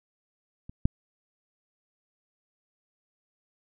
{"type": "clicks", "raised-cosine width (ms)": 5, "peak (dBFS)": [-29, -9], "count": 2, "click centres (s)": [0.695, 0.855], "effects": []}